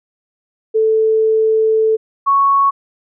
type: tone pair in turn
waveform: sine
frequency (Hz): 440 / 1108.7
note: A4 / C#6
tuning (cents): 0 / 0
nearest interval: octave + major third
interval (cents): 1600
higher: second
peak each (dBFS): -10 / -9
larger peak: second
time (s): 0.74-1.97 / 2.26-2.71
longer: first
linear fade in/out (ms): 20
effects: none